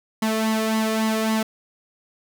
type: tone with flanger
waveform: sawtooth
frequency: 220 Hz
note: A3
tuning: in tune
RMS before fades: -22 dBFS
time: 0.22-1.43 s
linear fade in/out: 5 ms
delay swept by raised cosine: 0.98 to 1.69 ms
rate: 3.6 Hz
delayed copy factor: +0.65
effects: none